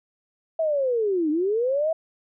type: linear two-way sweep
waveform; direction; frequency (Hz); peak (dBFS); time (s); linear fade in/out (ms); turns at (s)
sine; down then up; 659.3 to 293.7 to 659.3; -20; 0.59-1.93; 5; 1.3
effects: none